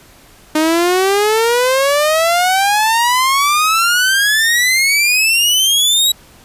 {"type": "exponential sweep", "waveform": "sawtooth", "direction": "up", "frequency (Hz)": [305.7, 3887], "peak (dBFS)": -7, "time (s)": [0.55, 6.12], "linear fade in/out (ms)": 5, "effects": ["pink hiss -44 dBFS RMS until 6.44 s", "resampled to 32000 Hz"]}